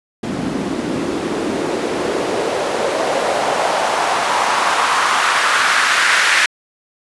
white noise with band-pass filter sweep, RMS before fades -17 dBFS, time 0.23-6.46 s, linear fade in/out 5 ms, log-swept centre 220 to 1800 Hz, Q 2, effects resampled to 24000 Hz

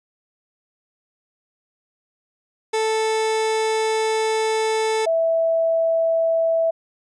30% pulse / sine tone pair in turn, 440 / 657 Hz, A4 / E5, 0 / -6 cents, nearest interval perfect fifth, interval 694 cents, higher second, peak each -16 dBFS, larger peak neither, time 2.73-5.06 / 5.06-6.71 s, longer first, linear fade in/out 10 ms, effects resampled to 22050 Hz

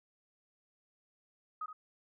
sine tone with echo, 1257 Hz, D#6, 17 cents sharp, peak -36 dBFS, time 1.61-1.66 s, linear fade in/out 5 ms, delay 70 ms, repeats 1, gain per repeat -9 dB, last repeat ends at 1.73 s, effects none

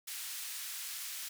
white band-pass noise, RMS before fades -42 dBFS, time 0.07-1.29 s, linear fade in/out 10 ms, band 1700 to 16000 Hz, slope 12 dB/octave, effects none

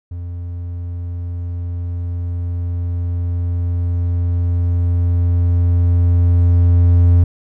triangle tone with level ramp, 87.1 Hz, F2, 4 cents flat, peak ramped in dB -22 to -5 dBFS, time 0.11-7.24 s, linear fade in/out 5 ms, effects none

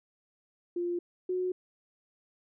sine tone pair in turn, 349.2 / 366 Hz, F4 / F#4, 0 / -19 cents, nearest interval minor second, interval 81 cents, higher second, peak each -29 / -28 dBFS, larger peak second, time 0.76-0.99 / 1.29-1.52 s, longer neither, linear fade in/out 5 ms, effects none

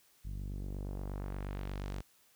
sawtooth tone with low-pass filter sweep, 48.45 Hz, G1, 20 cents flat, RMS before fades -40 dBFS, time 0.24-2.02 s, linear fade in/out 20 ms, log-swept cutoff 140 to 8600 Hz, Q 0.82, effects white hiss -67 dBFS RMS until 2.35 s

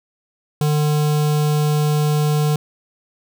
square tone with notch filter, 150 Hz, D3, 37 cents sharp, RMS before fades -17 dBFS, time 0.61-2.56 s, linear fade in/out 2 ms, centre 1900 Hz, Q 1.6, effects none

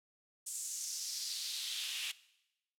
pink noise with high-pass filter sweep, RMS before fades -40 dBFS, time 0.46-2.12 s, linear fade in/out 10 ms, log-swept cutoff 7900 to 2700 Hz, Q 2.8, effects noise-tail reverb RT60 0.9 s tail -19 dB re dry + low-pass 12000 Hz 12 dB/octave

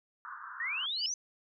white band-pass noise, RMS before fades -45 dBFS, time 0.25-0.86 s, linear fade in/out 0 ms, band 990 to 1600 Hz, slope 96 dB/octave
sine exponential sweep, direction up, 1790 to 6190 Hz, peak -32 dBFS, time 0.6-1.14 s, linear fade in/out 2 ms
sine tone with exponential growth, 2960 Hz, F#7, in tune, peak -28 dBFS, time 0.89-1.06 s, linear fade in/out 1 ms, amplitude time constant 36 ms
effects none

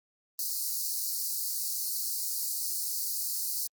white high-pass noise, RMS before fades -32 dBFS, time 0.39-3.67 s, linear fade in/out 2 ms, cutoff 4200 Hz, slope 96 dB/octave, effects Opus 24 kbps

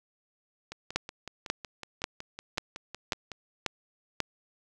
two click trains, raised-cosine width 0.2 ms, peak -10 / -22 dBFS, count 7 / 15, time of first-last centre 0.96-4.203 / 0.72-3.317 s, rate 1.85 / 5.39 Hz, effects none

